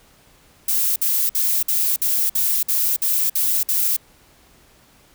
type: noise bursts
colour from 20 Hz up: violet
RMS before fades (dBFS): -19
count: 10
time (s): 0.68-3.966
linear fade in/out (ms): 5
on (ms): 280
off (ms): 54
effects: pink hiss -53 dBFS RMS until 5.14 s